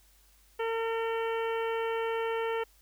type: harmonic tone with a mistuned harmonic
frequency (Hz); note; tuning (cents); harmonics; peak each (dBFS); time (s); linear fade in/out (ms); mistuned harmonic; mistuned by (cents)
454.3; A#4; -45; 1 / 2 / 3 / 4 / 5 / 6 / 7; -30 / -36 / -40 / -42 / -44 / -46 / -47; 0.59-2.64; 10; 7; -59
effects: added 50 Hz sine -62 dBFS peak until 2.81 s + white hiss -64 dBFS RMS until 2.81 s